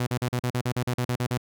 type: tone bursts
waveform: sawtooth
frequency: 123.47 Hz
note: B2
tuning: in tune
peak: -20 dBFS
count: 13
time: 0-1.376 s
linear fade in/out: 5 ms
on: 68 ms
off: 41 ms
effects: none